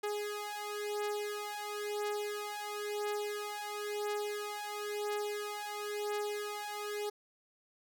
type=beating tone pair; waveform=sawtooth; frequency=415.3 / 416.28 Hz; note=G#4 / G#4; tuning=0 / +4 cents; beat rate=0.98 Hz; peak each=-35 / -35 dBFS; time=0.03-7.1 s; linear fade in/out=10 ms; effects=none

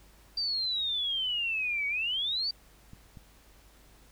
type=exponential two-way sweep; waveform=sine; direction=down then up; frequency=4703 to 2236 to 4703 Hz; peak=-28 dBFS; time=0.37-2.51 s; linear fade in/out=5 ms; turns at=1.87 s
type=clicks; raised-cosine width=5 ms; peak=-34 dBFS; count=2; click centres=2.934 / 3.172 s
effects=added 50 Hz sine -58 dBFS peak until 4.11 s + pink hiss -60 dBFS RMS until 4.11 s

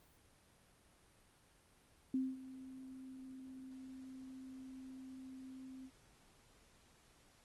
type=tone with ADSR envelope; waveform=sine; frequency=261.6 Hz; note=C4; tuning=in tune; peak=-32 dBFS; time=2.14-5.91 s; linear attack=3 ms; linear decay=220 ms; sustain=-17 dB; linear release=58 ms; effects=pink hiss -68 dBFS RMS until 7.44 s + Opus 32 kbps

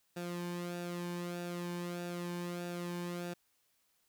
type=tone with flanger; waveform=sawtooth; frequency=174.9 Hz; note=F3; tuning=3 cents sharp; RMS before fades=-40 dBFS; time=0.16-3.34 s; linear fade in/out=10 ms; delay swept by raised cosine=0.95 to 1.53 ms; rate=1.6 Hz; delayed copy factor=-0.6; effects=white hiss -75 dBFS RMS until 4.08 s

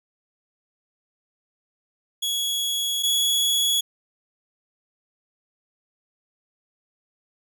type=tone pair in turn; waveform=sawtooth; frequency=3349 / 3365 Hz; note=G#7 / G#7; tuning=+14 / +22 cents; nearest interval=unison; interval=8 cents; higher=second; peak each=-20 / -16 dBFS; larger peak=second; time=2.22-3.03 / 3.03-3.81 s; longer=first; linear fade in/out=10 ms; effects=none

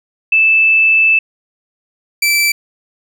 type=tone pair in turn; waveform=sine / sawtooth; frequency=2633 / 2327 Hz; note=E7 / D7; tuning=-3 / -17 cents; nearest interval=major second; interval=214 cents; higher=first; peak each=-7 dBFS; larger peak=neither; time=0.32-1.19 / 2.22-2.52 s; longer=first; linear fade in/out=5 ms; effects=none

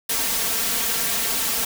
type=noise with comb filter; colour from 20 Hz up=white; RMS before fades=-23 dBFS; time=0.09-1.65 s; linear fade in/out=5 ms; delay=4.4 ms; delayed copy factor=+0.8; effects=none

